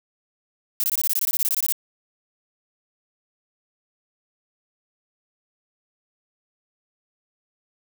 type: noise bursts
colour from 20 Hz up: violet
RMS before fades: -22 dBFS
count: 16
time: 0.8-1.723 s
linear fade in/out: 0 ms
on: 38 ms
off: 21 ms
effects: none